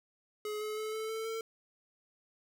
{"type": "tone with pitch steps", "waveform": "square", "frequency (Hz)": [422.6, 427.8, 433, 438.3, 443.6, 449], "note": ["G#4", "A4", "A4", "A4", "A4", "A4"], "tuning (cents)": [30, -49, -28, -7, 14, 35], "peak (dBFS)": -36, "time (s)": [0.45, 1.41], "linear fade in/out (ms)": 2, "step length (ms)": 160, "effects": []}